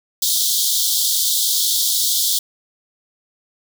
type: high-pass noise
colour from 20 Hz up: pink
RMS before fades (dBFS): -18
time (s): 0.22-2.39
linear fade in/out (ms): 5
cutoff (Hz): 3300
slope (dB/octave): 96
effects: none